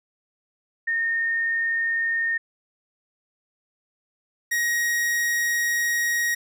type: tone pair in turn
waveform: sine / 45% pulse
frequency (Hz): 1834 / 1887.7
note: A#6 / A#6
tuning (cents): -29 / +21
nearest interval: unison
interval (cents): 50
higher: second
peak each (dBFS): -21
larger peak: neither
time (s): 0.87-2.38 / 4.51-6.35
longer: second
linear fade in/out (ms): 10
effects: none